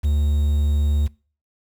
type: tone with quantisation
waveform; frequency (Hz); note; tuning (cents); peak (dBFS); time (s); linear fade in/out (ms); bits
triangle; 73.42; D2; 0; -14; 0.03-1.08; 20; 7
effects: noise-tail reverb RT60 0.4 s tail -23 dB re dry

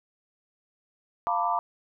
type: chord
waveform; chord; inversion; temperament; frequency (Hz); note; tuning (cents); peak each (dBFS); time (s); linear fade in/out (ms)
sine; B half-diminished seventh; second; equal with one note detuned; 698.5 / 901.6 / 987.8 / 1174.7; F5 / A5 / B5 / D6; 0 / +42 / 0 / 0; -29; 1.27-1.59; 0
effects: none

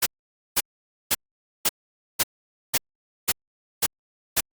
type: noise bursts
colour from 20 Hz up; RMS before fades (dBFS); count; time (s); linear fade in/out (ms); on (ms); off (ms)
white; -20; 9; 0.02-4.407; 10; 43; 500
effects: Opus 48 kbps

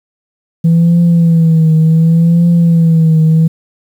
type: tone with vibrato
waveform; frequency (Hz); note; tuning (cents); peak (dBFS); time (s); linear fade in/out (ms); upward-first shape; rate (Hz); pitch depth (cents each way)
sine; 164.81; E3; 0; -3; 0.64-3.48; 10; triangle; 0.68; 75
effects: tanh soft clip ceiling -3 dBFS + 7-bit

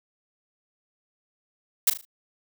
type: noise with echo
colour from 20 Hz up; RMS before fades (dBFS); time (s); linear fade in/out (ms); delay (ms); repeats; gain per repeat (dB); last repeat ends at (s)
blue; -18; 1.87-1.9; 5; 38; 4; -9; 2.052
effects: none

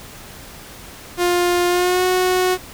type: tone with pitch glide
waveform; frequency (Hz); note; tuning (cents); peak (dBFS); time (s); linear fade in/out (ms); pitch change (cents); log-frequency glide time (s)
sawtooth; 352.9 to 367.2; F4 to F#4; +18 to -13; -11; 1.17-2.58; 50; +69; 1.68-2.05
effects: pink hiss -38 dBFS RMS until 2.73 s

